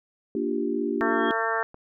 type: chord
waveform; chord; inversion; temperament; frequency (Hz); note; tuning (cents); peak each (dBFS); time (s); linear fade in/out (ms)
sine; G minor seventh; first; equal; 233.1 / 293.7 / 349.2 / 392; Bb3 / D4 / F4 / G4; 0 / 0 / 0 / 0; -30 / -29 / -30 / -29; 0.35-1.31; 2
type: harmonic tone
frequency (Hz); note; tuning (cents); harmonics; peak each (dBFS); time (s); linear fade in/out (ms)
225.4; A3; +42; 2 / 3 / 4 / 5 / 6 / 7 / 8; -31 / -31 / -31 / -31 / -31 / -31 / -31; 1.01-1.63; 0
type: tone with exponential growth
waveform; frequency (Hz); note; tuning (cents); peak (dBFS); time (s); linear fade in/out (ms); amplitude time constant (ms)
sine; 3258; G#7; -34; -32; 1.04-1.31; 0; 58
type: click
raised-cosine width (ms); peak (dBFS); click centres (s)
1; -31; 1.744
effects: none